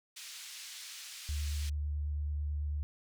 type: band-pass noise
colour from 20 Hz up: white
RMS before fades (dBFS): -47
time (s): 0.16-1.7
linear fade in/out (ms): 10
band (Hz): 2300 to 6500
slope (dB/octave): 12
type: tone with vibrato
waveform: sine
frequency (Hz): 73.8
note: D2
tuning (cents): +9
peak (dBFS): -32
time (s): 1.29-2.83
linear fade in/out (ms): 0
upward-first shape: sine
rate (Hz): 9.1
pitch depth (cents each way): 14
effects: none